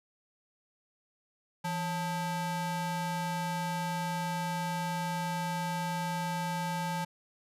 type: ring-modulated tone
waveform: square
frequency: 358.5 Hz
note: F4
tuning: 45 cents sharp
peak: -29 dBFS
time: 1.64-7.05 s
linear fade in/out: 10 ms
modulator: 526 Hz
effects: resampled to 32000 Hz